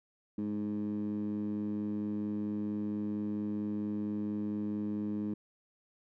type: tone with band-pass filter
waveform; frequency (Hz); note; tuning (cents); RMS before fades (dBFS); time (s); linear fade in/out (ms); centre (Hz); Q
15% pulse; 104.4; G#2; +10; -35; 0.38-5.34; 5; 250; 6.2
effects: none